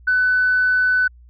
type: tone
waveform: sine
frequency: 1500 Hz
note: F#6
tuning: 23 cents sharp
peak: -13 dBFS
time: 0.07-1.08 s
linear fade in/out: 10 ms
effects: tanh soft clip ceiling -9 dBFS + added 60 Hz sine -43 dBFS peak until 1.29 s